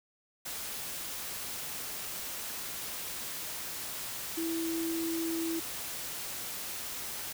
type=tone in noise; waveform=sine; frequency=329.6 Hz; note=E4; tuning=in tune; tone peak=-31 dBFS; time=4.37-5.6 s; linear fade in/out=10 ms; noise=white; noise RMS=-39 dBFS; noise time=0.45-7.33 s; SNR=+5 dB; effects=none